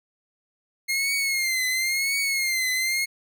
sawtooth tone with vibrato, 2130 Hz, C7, 30 cents sharp, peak -19 dBFS, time 0.88-3.06 s, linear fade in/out 20 ms, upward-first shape triangle, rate 0.96 Hz, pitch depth 95 cents each way, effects none

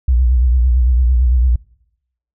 sine tone with vibrato, 61.8 Hz, B1, 2 cents sharp, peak -9 dBFS, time 0.08-1.56 s, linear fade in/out 5 ms, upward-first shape triangle, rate 8.9 Hz, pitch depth 120 cents each way, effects noise-tail reverb RT60 0.8 s tail -24 dB re dry

